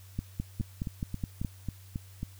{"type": "two click trains", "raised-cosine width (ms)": 5, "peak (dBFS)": [-21, -19], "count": [7, 7], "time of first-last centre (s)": [[0.6, 2.23], [0.19, 1.448]], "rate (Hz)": [3.68, 4.77], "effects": ["added 95 Hz sine -49 dBFS peak until 2.39 s", "white hiss -58 dBFS RMS until 2.39 s"]}